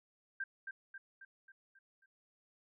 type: tone with echo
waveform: sine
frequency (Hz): 1579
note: G6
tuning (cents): +12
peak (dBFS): -36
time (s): 0.4-0.44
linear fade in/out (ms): 5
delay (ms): 270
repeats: 6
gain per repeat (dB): -5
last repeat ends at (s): 2.06
effects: none